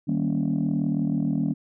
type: chord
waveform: sine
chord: Eb dominant seventh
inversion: none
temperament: just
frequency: 155.56 / 194.45 / 233.3 / 280 Hz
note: Eb3 / G3 / Bb3 / Db4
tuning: 0 / -14 / +2 / +18 cents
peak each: -26 dBFS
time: 0.07-1.54 s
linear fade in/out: 20 ms
effects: tanh soft clip ceiling -16 dBFS